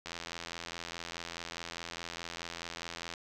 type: click train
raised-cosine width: 0.2 ms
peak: -22 dBFS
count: 262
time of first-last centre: 0.06-3.138 s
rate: 84.8 Hz
effects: none